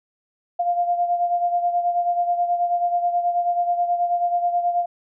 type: beating tone pair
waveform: sine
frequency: 699 / 708.3 Hz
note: F5 / F5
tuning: +1 / +24 cents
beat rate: 9.3 Hz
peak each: -19 / -26 dBFS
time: 0.59-4.86 s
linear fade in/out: 10 ms
effects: none